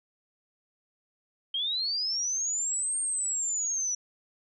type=linear two-way sweep; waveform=sine; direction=up then down; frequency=3136 to 8680 to 5830 Hz; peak=-27 dBFS; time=1.54-3.95 s; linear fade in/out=5 ms; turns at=2.99 s; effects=none